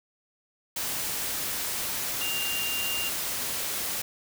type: tone in noise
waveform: sine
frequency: 2794 Hz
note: F7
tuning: in tune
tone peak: -30 dBFS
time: 2.21-3.09 s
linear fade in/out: 5 ms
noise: white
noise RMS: -31 dBFS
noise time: 0.76-4.02 s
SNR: -2 dB
effects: none